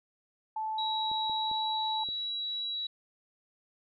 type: tone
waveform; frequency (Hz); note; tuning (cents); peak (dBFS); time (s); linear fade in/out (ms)
sine; 873; A5; -14; -31; 0.56-2.04; 5
type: tone with pitch glide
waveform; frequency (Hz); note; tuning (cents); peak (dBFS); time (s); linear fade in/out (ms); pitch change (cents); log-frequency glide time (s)
sine; 3874 to 3899; B7 to B7; -34 to -23; -32; 0.78-2.87; 5; +11; 1.34-1.57
type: clicks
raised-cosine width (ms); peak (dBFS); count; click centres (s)
2; -35; 4; 1.115 / 1.297 / 1.514 / 2.088
effects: none